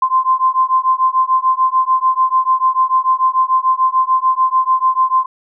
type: beating tone pair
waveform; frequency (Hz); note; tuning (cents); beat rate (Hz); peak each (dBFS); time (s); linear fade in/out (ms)
sine; 1037 / 1043.8; C6 / C6; -16 / -4; 6.8; -14; 0.02-5.26; 5
effects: none